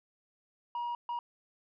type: tone bursts at uneven times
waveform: sine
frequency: 955 Hz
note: A#5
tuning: 42 cents sharp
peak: -30 dBFS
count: 2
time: 0.75-0.95 / 1.09-1.19 s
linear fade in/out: 2 ms
effects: tanh soft clip ceiling -32 dBFS